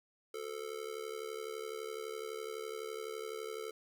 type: tone with amplitude modulation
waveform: square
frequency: 440 Hz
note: A4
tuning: in tune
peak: -37 dBFS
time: 0.34-3.71 s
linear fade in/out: 5 ms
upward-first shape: sine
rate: 71.9 Hz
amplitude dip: 85%
effects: none